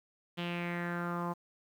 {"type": "tone with low-pass filter sweep", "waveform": "sawtooth", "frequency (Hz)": 173.4, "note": "F3", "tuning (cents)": -12, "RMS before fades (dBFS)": -36, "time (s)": [0.37, 1.34], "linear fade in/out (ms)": 20, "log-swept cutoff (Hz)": [3200, 980], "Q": 4.3, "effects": ["10-bit"]}